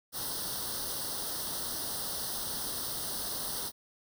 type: noise with comb filter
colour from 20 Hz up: white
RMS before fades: -36 dBFS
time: 0.12-3.72 s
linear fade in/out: 50 ms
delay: 0.21 ms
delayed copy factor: +0.9
effects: none